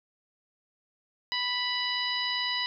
harmonic tone, 987.8 Hz, B5, in tune, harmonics 1 / 2 / 3 / 4 / 5, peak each -36 / -33 / -33 / -33 / -35 dBFS, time 1.32-2.66 s, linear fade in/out 0 ms, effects none

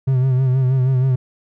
triangle tone with vibrato, 130 Hz, C3, 11 cents flat, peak -11 dBFS, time 0.07-1.16 s, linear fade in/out 10 ms, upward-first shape sine, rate 6.3 Hz, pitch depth 53 cents each way, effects none

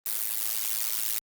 blue noise with amplitude modulation, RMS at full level -25 dBFS, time 0.06-1.19 s, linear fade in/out 2 ms, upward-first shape sine, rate 109 Hz, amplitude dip 90%, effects Opus 24 kbps

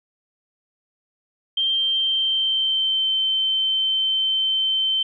sine tone with pitch glide, 3158 to 3095 Hz, G7 to G7, +12 to -23 cents, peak -18 dBFS, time 1.57-5.03 s, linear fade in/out 5 ms, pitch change -35 cents, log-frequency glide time 1.67-3.12 s, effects none

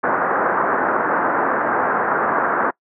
white low-pass noise, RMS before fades -18 dBFS, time 0.03-2.71 s, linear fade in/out 10 ms, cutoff 1600 Hz, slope 48 dB/octave, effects noise-tail reverb RT60 0.1 s tail -24 dB re dry + high-pass 300 Hz 12 dB/octave

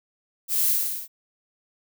violet noise with echo, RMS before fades -24 dBFS, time 0.48-0.75 s, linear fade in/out 50 ms, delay 55 ms, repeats 6, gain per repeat -2 dB, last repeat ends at 1.08 s, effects none

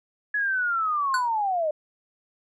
sine linear sweep, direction down, 1700 to 591 Hz, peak -22 dBFS, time 0.34-1.71 s, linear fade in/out 5 ms
square tone with exponential decay, 1480 Hz, F#6, in tune, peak -21 dBFS, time 1.14-1.29 s, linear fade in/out 2 ms, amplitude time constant 32 ms
effects resampled to 22050 Hz

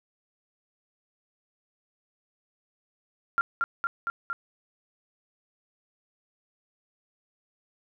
sine tone with echo, 1384 Hz, F6, 16 cents flat, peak -20 dBFS, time 3.38-3.41 s, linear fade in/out 0 ms, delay 230 ms, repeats 4, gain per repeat -2 dB, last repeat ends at 4.33 s, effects none

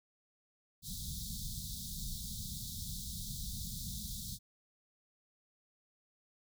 pink band-stop noise, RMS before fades -42 dBFS, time 0.82-4.39 s, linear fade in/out 50 ms, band 220 to 3500 Hz, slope 96 dB/octave, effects none

